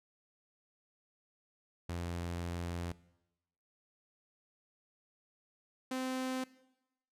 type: tone pair in turn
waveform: sawtooth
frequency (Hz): 86.3 / 258.6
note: F2 / C4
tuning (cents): -20 / -20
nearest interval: octave + perfect fifth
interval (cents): 1900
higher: second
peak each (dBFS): -33 / -31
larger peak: second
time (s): 1.89-2.92 / 5.91-6.44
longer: first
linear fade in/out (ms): 5
effects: noise-tail reverb RT60 0.9 s tail -19 dB re dry + low-pass 12000 Hz 12 dB/octave